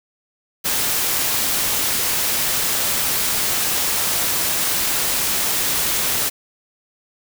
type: noise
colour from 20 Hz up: white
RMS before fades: -20 dBFS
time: 0.64-6.3 s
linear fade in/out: 20 ms
effects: none